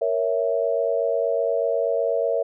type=chord; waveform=sine; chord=A# diminished; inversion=none; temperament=equal; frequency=466.2 / 554.4 / 659.3 Hz; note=A#4 / C#5 / E5; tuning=0 / 0 / 0 cents; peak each=-24 dBFS; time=0.01-2.43 s; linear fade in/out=10 ms; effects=none